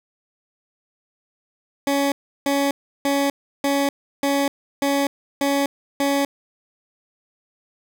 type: tone bursts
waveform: 20% pulse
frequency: 280 Hz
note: C#4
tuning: 18 cents sharp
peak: -13 dBFS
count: 8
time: 1.87-6.25 s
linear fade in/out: 2 ms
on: 250 ms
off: 340 ms
effects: none